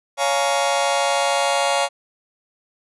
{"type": "chord", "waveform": "sawtooth", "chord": "Bb minor seventh", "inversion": "first", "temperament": "just", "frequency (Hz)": [559.4, 699.2, 839.1, 932.3], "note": ["Db5", "F5", "Ab5", "Bb5"], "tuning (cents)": [16, 2, 18, 0], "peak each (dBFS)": [-17, -19, -19, -23], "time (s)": [0.17, 1.89], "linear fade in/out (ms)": 50, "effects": ["resampled to 24000 Hz"]}